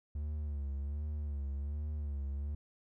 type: tone with vibrato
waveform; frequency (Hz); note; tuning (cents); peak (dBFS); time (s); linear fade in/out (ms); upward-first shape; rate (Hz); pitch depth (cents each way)
triangle; 72.3; D2; -27; -33; 0.15-2.55; 5; sine; 1.3; 74
effects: none